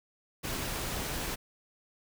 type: noise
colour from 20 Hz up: pink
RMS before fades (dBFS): -35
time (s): 0.43-1.36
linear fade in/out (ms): 20
effects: none